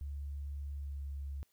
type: tone with pitch glide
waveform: sine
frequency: 71 to 69.9 Hz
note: C#2 to C#2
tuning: +42 to +15 cents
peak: -38 dBFS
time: 0.01-1.43 s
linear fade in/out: 0 ms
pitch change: -27 cents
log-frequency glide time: 0.75-1.05 s
effects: white hiss -75 dBFS RMS until 1.52 s